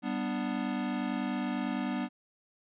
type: chord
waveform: square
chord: G major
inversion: none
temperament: equal with one note detuned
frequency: 196 / 246.9 / 296 Hz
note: G3 / B3 / D4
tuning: 0 / 0 / +14 cents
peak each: -37 / -34 / -37 dBFS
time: 0.02-2.09 s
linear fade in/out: 50 ms
effects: resampled to 8000 Hz